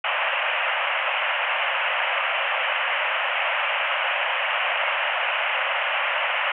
white band-pass noise, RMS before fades -24 dBFS, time 0.04-6.52 s, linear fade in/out 5 ms, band 530 to 3000 Hz, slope 96 dB/octave, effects none

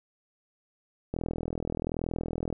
click train, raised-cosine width 2 ms, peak -18 dBFS, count 58, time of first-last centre 1.14-2.527 s, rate 41.1 Hz, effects none

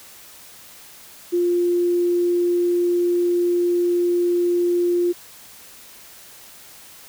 sine tone, 350.4 Hz, F4, 6 cents sharp, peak -16 dBFS, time 1.32-5.13 s, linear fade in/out 20 ms, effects white hiss -44 dBFS RMS until 7.08 s

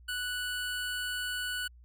25% pulse tone, 1480 Hz, F#6, in tune, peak -29 dBFS, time 0.08-1.68 s, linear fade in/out 10 ms, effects added 60 Hz sine -52 dBFS peak until 1.84 s

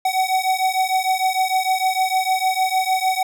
square beating tone pair, 750 / 756.6 Hz, F#5 / F#5, +23 / +38 cents, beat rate 6.6 Hz, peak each -21 dBFS, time 0.05-3.23 s, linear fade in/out 5 ms, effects none

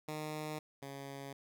10% pulse tone pair in turn, 153.5 / 138.49 Hz, D#3 / C#3, -23 / -1 cents, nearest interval major second, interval 178 cents, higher first, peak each -31 / -36 dBFS, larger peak first, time 0.08-0.59 / 0.82-1.33 s, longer neither, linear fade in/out 5 ms, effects none

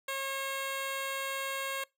10% pulse tone, 542 Hz, C#5, 39 cents flat, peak -25 dBFS, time 0.08-1.84 s, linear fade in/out 5 ms, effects noise-tail reverb RT60 0.2 s tail -23 dB re dry

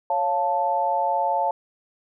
sine chord, Db augmented, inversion none, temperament equal, 554.4 / 698.5 / 880 Hz, Db5 / F5 / A5, 0 / 0 / 0 cents, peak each -27 / -25 / -22 dBFS, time 0.1-1.51 s, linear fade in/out 2 ms, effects none

